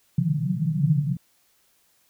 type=band-pass noise; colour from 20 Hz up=pink; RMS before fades=-23 dBFS; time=0.18-1.17 s; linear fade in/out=5 ms; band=130 to 180 Hz; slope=96 dB/octave; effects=white hiss -64 dBFS RMS until 2.09 s